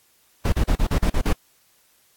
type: noise bursts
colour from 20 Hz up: brown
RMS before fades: -18 dBFS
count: 8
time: 0.45-1.329 s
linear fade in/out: 5 ms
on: 74 ms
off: 41 ms
effects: white hiss -60 dBFS RMS until 2.16 s + AAC 64 kbps